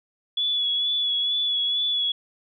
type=tone with vibrato; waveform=sine; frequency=3406 Hz; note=G#7; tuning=43 cents sharp; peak=-21 dBFS; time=0.37-2.12 s; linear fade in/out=5 ms; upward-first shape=sine; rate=2.2 Hz; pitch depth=27 cents each way; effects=none